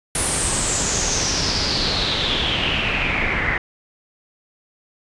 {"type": "noise with low-pass filter sweep", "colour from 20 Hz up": "pink", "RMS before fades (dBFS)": -21, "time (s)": [0.15, 3.58], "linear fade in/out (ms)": 2, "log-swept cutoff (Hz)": [10000, 1900], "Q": 6, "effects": ["resampled to 24000 Hz"]}